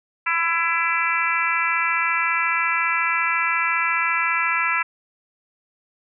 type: harmonic tone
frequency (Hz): 334.5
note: E4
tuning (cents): +25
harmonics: 3 / 4 / 5 / 6 / 7 / 8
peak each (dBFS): -27 / -24 / -27 / -26 / -24 / -29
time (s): 0.26-4.83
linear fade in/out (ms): 10
effects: none